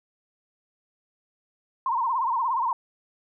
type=tone with vibrato; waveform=sine; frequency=987.8 Hz; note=B5; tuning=in tune; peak=-22 dBFS; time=1.86-2.73 s; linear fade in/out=2 ms; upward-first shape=sine; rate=17 Hz; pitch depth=150 cents each way; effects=none